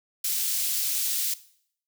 white high-pass noise, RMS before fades -27 dBFS, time 0.24-1.34 s, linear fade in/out 5 ms, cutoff 3700 Hz, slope 12 dB/octave, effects noise-tail reverb RT60 0.6 s tail -17 dB re dry

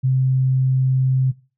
sine tone, 130.81 Hz, C3, in tune, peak -14 dBFS, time 0.03-1.32 s, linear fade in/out 20 ms, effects noise-tail reverb RT60 0.3 s tail -18 dB re dry

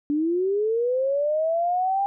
sine linear sweep, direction up, 286.2 to 802 Hz, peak -20 dBFS, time 0.1-2.06 s, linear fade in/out 0 ms, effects none

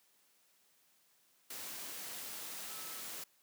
sine tone in noise, 1300 Hz, E6, 24 cents flat, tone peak -56 dBFS, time 2.69-3.01 s, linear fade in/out 5 ms, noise white, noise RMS -45 dBFS, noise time 1.5-3.24 s, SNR -14 dB, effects white hiss -71 dBFS RMS until 3.42 s + high-pass 150 Hz 12 dB/octave

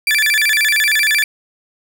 35% pulse tone with vibrato, 2021 Hz, B6, 39 cents sharp, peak -10 dBFS, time 0.07-1.24 s, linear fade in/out 2 ms, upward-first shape square, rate 13 Hz, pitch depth 260 cents each way, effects none

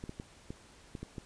clicks, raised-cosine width 3 ms, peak -27 dBFS, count 7, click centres 0.039 / 0.094 / 0.199 / 0.505 / 0.952 / 1.03 / 1.182 s, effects pink hiss -58 dBFS RMS until 1.25 s + resampled to 22050 Hz

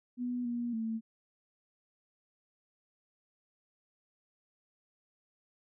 sine tone with pitch steps, 245.9 / 238.9 / 224 Hz, B3 / A#3 / A3, -7 / +43 / +31 cents, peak -32 dBFS, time 0.17-1.01 s, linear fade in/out 50 ms, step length 280 ms, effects none

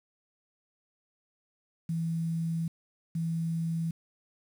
sine tone bursts at uneven times, 164.81 Hz, E3, in tune, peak -28 dBFS, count 2, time 1.89-2.68 / 3.15-3.91 s, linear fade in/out 5 ms, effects 9-bit

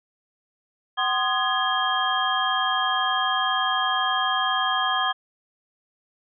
sine tone cluster, 757 / 1044 / 1232 / 1674 / 3214 Hz, F#5 / C6 / D#6 / G#6 / G7, +39 / -4 / -17 / +13 / +43 cents, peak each -27 dBFS, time 0.97-5.13 s, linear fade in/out 20 ms, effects none

